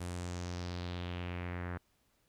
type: tone with low-pass filter sweep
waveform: sawtooth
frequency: 88.4 Hz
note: F2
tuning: 22 cents sharp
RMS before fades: -40 dBFS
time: 0-1.78 s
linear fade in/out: 10 ms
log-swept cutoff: 10000 to 1600 Hz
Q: 2.6
effects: pink hiss -74 dBFS RMS until 2.28 s